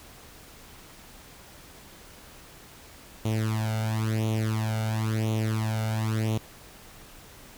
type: tone with flanger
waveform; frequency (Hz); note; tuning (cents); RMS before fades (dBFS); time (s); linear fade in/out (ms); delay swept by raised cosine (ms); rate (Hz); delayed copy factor
sawtooth; 110; A2; 0; -27; 3.25-6.38; 5; 0.3 to 1.4; 0.97; +0.85
effects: pink hiss -49 dBFS RMS until 7.57 s